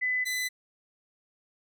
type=tone pair in turn; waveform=sine / sawtooth; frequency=2006 / 2006 Hz; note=B6 / B6; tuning=+26 / +26 cents; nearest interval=unison; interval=0 cents; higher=neither; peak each=-25 / -25 dBFS; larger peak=neither; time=0.01-0.25 / 0.25-0.49 s; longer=neither; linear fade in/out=20 ms; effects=none